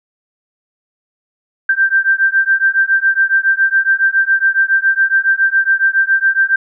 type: beating tone pair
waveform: sine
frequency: 1568 / 1575.2 Hz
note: G6 / G6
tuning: 0 / +8 cents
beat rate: 7.2 Hz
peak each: -13 dBFS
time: 1.69-6.56 s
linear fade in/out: 5 ms
effects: none